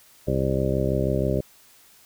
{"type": "harmonic tone", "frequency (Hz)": 66.2, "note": "C2", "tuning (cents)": 21, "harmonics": [1, 2, 3, 4, 5, 6, 7, 8, 9], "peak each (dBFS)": [-29, -26, -29, -33, -31, -28, -39, -30, -29], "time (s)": [0.27, 1.41], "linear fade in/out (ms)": 10, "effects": ["white hiss -54 dBFS RMS until 2.05 s"]}